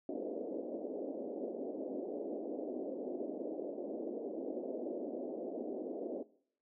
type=band-pass noise; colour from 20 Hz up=pink; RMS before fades=-41 dBFS; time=0.09-6.23 s; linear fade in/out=2 ms; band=250 to 620 Hz; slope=48 dB/octave; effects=noise-tail reverb RT60 0.6 s tail -20 dB re dry